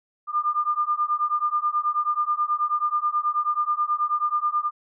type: beating tone pair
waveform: sine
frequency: 1200 / 1209.3 Hz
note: D6 / D#6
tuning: +37 / -50 cents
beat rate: 9.3 Hz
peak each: -24 dBFS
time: 0.27-4.71 s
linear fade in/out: 50 ms
effects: none